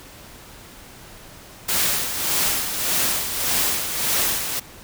white noise with tremolo, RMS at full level -20 dBFS, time 1.68-4.6 s, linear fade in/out 10 ms, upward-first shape sine, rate 1.7 Hz, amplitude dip 55%, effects pink hiss -43 dBFS RMS until 4.83 s

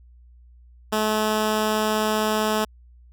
10% pulse tone, 215.4 Hz, A3, 37 cents flat, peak -12 dBFS, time 0.92-2.65 s, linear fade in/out 10 ms, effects added 60 Hz sine -47 dBFS peak until 3.12 s

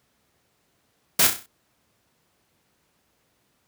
white noise with echo, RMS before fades -17 dBFS, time 1.19-1.27 s, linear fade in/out 5 ms, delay 32 ms, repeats 6, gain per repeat -6 dB, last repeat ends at 1.462 s, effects pink hiss -68 dBFS RMS until 3.67 s + high-pass 80 Hz 12 dB/octave

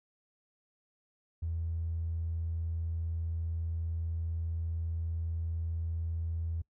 triangle tone, 82.41 Hz, E2, in tune, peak -28 dBFS, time 1.42-6.62 s, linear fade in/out 10 ms, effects noise-tail reverb RT60 0.1 s tail -25 dB re dry + tanh soft clip ceiling -29 dBFS

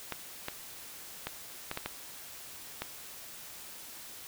clicks, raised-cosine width 0.3 ms, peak -18 dBFS, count 7, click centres 0.123 / 0.484 / 1.27 / 1.714 / 1.774 / 1.86 / 2.82 s, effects white hiss -47 dBFS RMS until 4.27 s

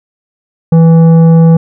sine tone with tanh clipping, 164.4 Hz, E3, 4 cents flat, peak -3 dBFS, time 0.72-1.57 s, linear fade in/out 5 ms, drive 10 dB, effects none

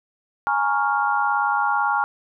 sine chord, Bb minor seventh, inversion third, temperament equal with one note detuned, 830.6 / 928.6 / 1108.7 / 1396.9 Hz, Ab5 / Bb5 / Db6 / F6, 0 / -7 / 0 / 0 cents, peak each -22 / -26 / -25 / -23 dBFS, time 0.47-2.04 s, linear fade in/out 0 ms, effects none

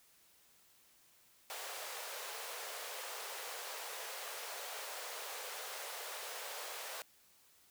pink high-pass noise, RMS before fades -45 dBFS, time 1.5-7.02 s, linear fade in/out 0 ms, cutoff 450 Hz, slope 48 dB/octave, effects white hiss -67 dBFS RMS until 7.7 s

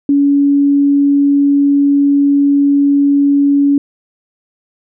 sine tone, 282.8 Hz, C#4, 35 cents sharp, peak -7 dBFS, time 0.09-3.78 s, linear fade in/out 2 ms, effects none

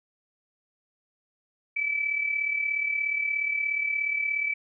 sine tone with amplitude modulation, 2307 Hz, D7, 31 cents flat, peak -22 dBFS, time 1.76-4.54 s, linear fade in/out 10 ms, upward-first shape sine, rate 36.9 Hz, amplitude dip 60%, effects none

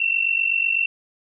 sine tone pair together, 2683 / 2731 Hz, E7 / F7, +30 / -39 cents, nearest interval unison, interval 31 cents, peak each -21 dBFS, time 0-0.86 s, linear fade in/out 5 ms, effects none

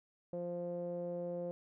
sawtooth tone with low-pass filter, 174.61 Hz, F3, in tune, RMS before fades -40 dBFS, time 0.33-1.51 s, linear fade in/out 0 ms, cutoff 540 Hz, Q 6.4, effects none

